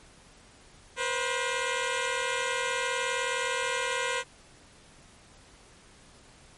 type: tone pair together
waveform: 10% pulse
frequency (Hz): 483.9 / 523.3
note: B4 / C5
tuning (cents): -35 / 0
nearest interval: minor second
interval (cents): 135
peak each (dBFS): -22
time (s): 0.96-4.24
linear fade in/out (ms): 50
effects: pink hiss -55 dBFS RMS until 6.57 s + MP3 48 kbps